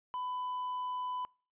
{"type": "tone", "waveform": "triangle", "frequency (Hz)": 1000, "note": "B5", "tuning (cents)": 21, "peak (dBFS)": -33, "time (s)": [0.14, 1.25], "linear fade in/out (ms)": 0, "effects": ["noise-tail reverb RT60 0.4 s tail -26 dB re dry", "resampled to 8000 Hz"]}